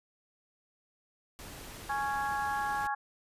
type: noise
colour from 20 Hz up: pink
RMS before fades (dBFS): -46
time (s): 1.39-2.87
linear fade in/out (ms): 0
type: harmonic tone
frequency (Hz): 277.2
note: C#4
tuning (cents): 0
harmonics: 3 / 4 / 5 / 6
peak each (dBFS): -32 / -37 / -41 / -37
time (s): 1.89-2.95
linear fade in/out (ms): 10
effects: resampled to 32000 Hz